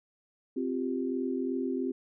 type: chord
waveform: sine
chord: C suspended fourth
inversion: none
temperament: equal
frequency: 261.6 / 349.2 / 392 Hz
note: C4 / F4 / G4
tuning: 0 / 0 / 0 cents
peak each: -31 / -35 / -35 dBFS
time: 0.56-1.92 s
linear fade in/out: 10 ms
effects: none